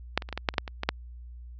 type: clicks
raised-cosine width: 0.3 ms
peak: -6 / -21 / -25 / -17 / -15 / -6 / -25 / -6 / -20 / -13 / -6 dBFS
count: 11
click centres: 0.176 / 0.222 / 0.289 / 0.327 / 0.376 / 0.488 / 0.54 / 0.582 / 0.678 / 0.834 / 0.89 s
effects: added 60 Hz sine -41 dBFS peak until 1.59 s + resampled to 16000 Hz